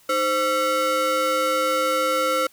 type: ring-modulated tone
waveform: square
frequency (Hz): 415.3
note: G#4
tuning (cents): 0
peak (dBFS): -17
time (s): 0.09-2.47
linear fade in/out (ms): 5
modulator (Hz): 937
effects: white hiss -55 dBFS RMS until 2.52 s